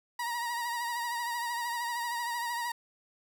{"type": "tone with vibrato", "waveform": "30% pulse", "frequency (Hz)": 949, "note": "A#5", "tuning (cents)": 31, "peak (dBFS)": -29, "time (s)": [0.19, 2.72], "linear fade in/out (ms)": 5, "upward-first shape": "triangle", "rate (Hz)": 13, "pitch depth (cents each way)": 53, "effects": []}